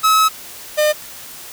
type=tone pair in turn; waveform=45% pulse; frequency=1287 / 605.3 Hz; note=E6 / D#5; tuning=-42 / -48 cents; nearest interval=octave + minor second; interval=1306 cents; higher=first; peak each=-10 / -12 dBFS; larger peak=first; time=0.03-0.29 / 0.77-0.93 s; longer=first; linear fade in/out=20 ms; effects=white hiss -35 dBFS RMS until 1.52 s